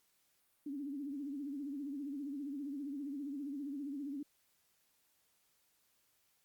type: tone with vibrato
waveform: sine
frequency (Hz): 282.1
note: C#4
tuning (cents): +30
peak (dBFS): -39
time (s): 0.66-4.23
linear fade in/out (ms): 5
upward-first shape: sine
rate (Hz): 15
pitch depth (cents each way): 100
effects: white hiss -75 dBFS RMS until 6.44 s + Opus 48 kbps